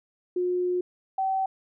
sine tone pair in turn, 359.6 / 766.8 Hz, F#4 / G5, -49 / -38 cents, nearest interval octave + minor second, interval 1311 cents, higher second, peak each -23 dBFS, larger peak neither, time 0.36-0.81 / 1.18-1.46 s, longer first, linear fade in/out 5 ms, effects none

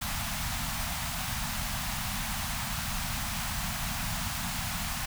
pink band-stop noise, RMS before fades -33 dBFS, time 0.01-5.06 s, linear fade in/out 10 ms, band 240 to 680 Hz, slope 48 dB/octave, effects none

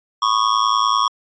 square tone with amplitude modulation, 1108.7 Hz, C#6, in tune, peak -11 dBFS, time 0.22-1.08 s, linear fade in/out 5 ms, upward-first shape sine, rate 110 Hz, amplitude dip 100%, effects resampled to 16000 Hz

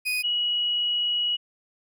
35% pulse / sine tone pair in turn, 2489 / 2914 Hz, D#7 / F#7, 0 / -27 cents, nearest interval minor third, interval 273 cents, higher second, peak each -22 dBFS, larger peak neither, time 0.05-0.23 / 0.23-1.37 s, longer second, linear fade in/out 20 ms, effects none

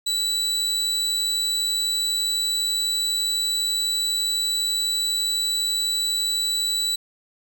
35% pulse tone, 3951 Hz, B7, in tune, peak -19 dBFS, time 0.06-6.96 s, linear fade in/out 10 ms, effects none

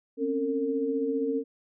sine tone cluster, 260.1 / 275.2 / 454.9 Hz, C4 / C#4 / A#4, -10 / -12 / -42 cents, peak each -35 / -29 / -28 dBFS, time 0.17-1.44 s, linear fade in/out 50 ms, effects none

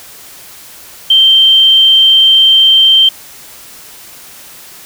sine tone, 3136 Hz, G7, in tune, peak -3 dBFS, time 1.1-3.09 s, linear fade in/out 5 ms, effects white hiss -34 dBFS RMS until 4.85 s

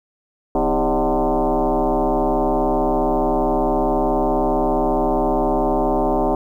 sine tone with frequency modulation, 176.3 Hz, F3, 17 cents sharp, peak -15 dBFS, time 0.55-6.35 s, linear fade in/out 2 ms, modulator 144 Hz, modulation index 5.1, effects 9-bit

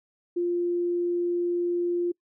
sine tone, 349.2 Hz, F4, in tune, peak -23 dBFS, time 0.36-2.12 s, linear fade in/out 10 ms, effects noise-tail reverb RT60 0.1 s tail -26 dB re dry

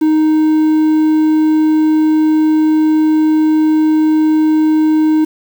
triangle tone with quantisation, 311.1 Hz, D#4, in tune, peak -6 dBFS, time 0.01-5.25 s, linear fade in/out 10 ms, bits 6, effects none

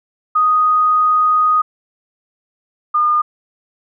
sine tone pair in turn, 1244.5 / 1214.7 Hz, D#6 / D#6, 0 / -42 cents, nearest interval unison, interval 42 cents, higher first, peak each -10 / -11 dBFS, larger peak first, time 0.35-1.62 / 2.94-3.22 s, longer first, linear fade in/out 10 ms, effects none

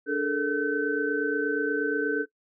sine tone cluster, 292.4 / 427.5 / 455.9 / 1527 Hz, D4 / A4 / A#4 / G6, -7 / -50 / -39 / -46 cents, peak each -29 dBFS, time 0.06-2.26 s, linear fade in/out 50 ms, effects noise-tail reverb RT60 0.1 s tail -18 dB re dry

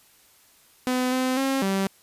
sawtooth tone with pitch steps, 253 / 257.1 / 269.3 / 194 Hz, B3 / C4 / C#4 / G3, +42 / -30 / -50 / -18 cents, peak -18 dBFS, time 0.87-1.87 s, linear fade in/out 0 ms, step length 250 ms, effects white hiss -57 dBFS RMS until 2.02 s + resampled to 32000 Hz

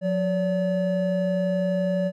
triangle tone pair together, 180.37 / 573 Hz, F#3 / D5, -44 / -43 cents, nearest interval octave + minor sixth, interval 2001 cents, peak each -22 dBFS, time 0.01-2.12 s, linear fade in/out 50 ms, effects none

